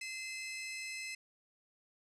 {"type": "tone pair together", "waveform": "sawtooth", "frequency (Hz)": [2063, 2595], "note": ["C7", "E7"], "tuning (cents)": [-25, -28], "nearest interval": "major third", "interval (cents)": 397, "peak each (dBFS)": [-40, -40], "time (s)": [0.01, 1.15], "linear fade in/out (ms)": 5, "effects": ["resampled to 22050 Hz", "11-bit"]}